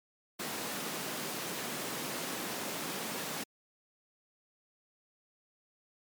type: high-pass noise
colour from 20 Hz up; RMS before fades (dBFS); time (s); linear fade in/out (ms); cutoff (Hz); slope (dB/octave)
pink; -38; 0.39-3.44; 10; 170; 24
effects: MP3 96 kbps